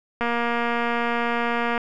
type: click train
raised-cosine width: 0.5 ms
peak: -10 dBFS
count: 371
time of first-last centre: 0.21-1.778 s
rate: 236 Hz
effects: none